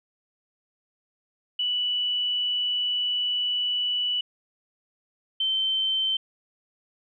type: tone pair in turn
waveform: sine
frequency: 2960 / 3098 Hz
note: F#7 / G7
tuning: 0 / -21 cents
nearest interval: minor second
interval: 79 cents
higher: second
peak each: -23 / -22 dBFS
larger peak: second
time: 1.59-4.21 / 5.4-6.17 s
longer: first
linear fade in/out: 5 ms
effects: none